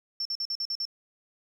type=tone bursts; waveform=sine; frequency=5410 Hz; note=E8; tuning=44 cents sharp; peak=-28 dBFS; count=7; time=0.2-0.853 s; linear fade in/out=2 ms; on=53 ms; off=47 ms; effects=9-bit